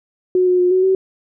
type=tone with pitch steps; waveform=sine; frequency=366.4 / 362.6 / 359 / 371.9 / 379.7 Hz; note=F#4 / F#4 / F4 / F#4 / F#4; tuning=-17 / -35 / +48 / +9 / +45 cents; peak=-11 dBFS; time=0.35-0.95 s; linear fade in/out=2 ms; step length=120 ms; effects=none